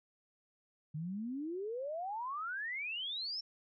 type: exponential sweep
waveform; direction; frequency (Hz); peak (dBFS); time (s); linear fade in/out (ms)
sine; up; 146.83 to 5470; -37; 0.94-3.41; 10
effects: none